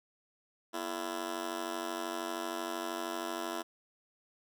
15% pulse tone with amplitude modulation, 335.3 Hz, E4, 30 cents sharp, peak -25 dBFS, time 0.73-3.63 s, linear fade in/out 20 ms, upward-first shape sine, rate 92.9 Hz, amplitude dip 95%, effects none

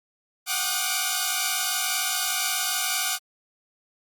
5% pulse tone cluster, 722 / 774 / 1162 / 1227 / 1457 Hz, F#5 / G5 / D6 / D#6 / F#6, -43 / -22 / -19 / -25 / -27 cents, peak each -19 dBFS, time 0.46-3.19 s, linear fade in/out 50 ms, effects Opus 48 kbps

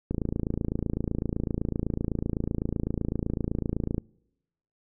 click train, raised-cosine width 3 ms, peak -15 dBFS, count 109, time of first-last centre 0.11-3.981 s, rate 27.9 Hz, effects noise-tail reverb RT60 0.9 s tail -26 dB re dry

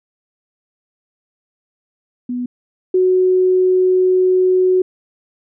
sine tone pair in turn, 246.6 / 369.5 Hz, B3 / F#4, -2 / -2 cents, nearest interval perfect fifth, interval 700 cents, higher second, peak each -19 / -10 dBFS, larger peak second, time 2.29-2.46 / 2.94-4.82 s, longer second, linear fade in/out 5 ms, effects none

